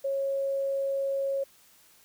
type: tone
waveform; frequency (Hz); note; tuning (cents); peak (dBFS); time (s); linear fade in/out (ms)
sine; 548; C#5; -20; -26; 0.04-1.44; 10
effects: white hiss -59 dBFS RMS until 2.04 s